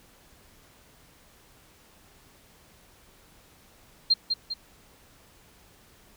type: tone with echo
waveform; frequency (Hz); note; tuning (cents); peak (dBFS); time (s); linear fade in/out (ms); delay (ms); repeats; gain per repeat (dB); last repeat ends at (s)
sine; 4186; C8; 0; -16; 4.1-4.14; 10; 200; 2; -6; 4.54
effects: pink hiss -57 dBFS RMS until 6.16 s